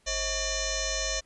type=tone with frequency modulation; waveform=sine; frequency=2980 Hz; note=F#7; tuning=12 cents sharp; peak=-27 dBFS; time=0.06-1.21 s; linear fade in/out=20 ms; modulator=586 Hz; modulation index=6.3; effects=pink hiss -66 dBFS RMS until 1.25 s + resampled to 24000 Hz